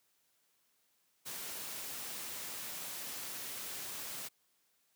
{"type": "noise", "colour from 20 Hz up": "white", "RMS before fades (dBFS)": -43, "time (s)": [1.25, 4.29], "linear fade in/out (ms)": 20, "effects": ["white hiss -75 dBFS RMS until 4.95 s", "high-pass 100 Hz 12 dB/octave"]}